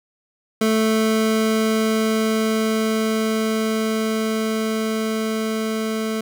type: tone with level ramp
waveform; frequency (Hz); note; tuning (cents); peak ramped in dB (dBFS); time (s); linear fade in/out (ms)
25% pulse; 220; A3; 0; -12 to -18; 0.61-6.21; 5
effects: none